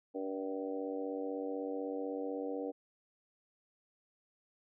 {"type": "harmonic tone with a mistuned harmonic", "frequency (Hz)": 96, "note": "G2", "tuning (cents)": -36, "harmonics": [3, 4, 5, 6, 7, 8], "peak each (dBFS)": [-40, -47, -39, -46, -50, -49], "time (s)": [0.14, 2.72], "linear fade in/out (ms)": 20, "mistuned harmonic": 7, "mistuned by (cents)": -31, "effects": []}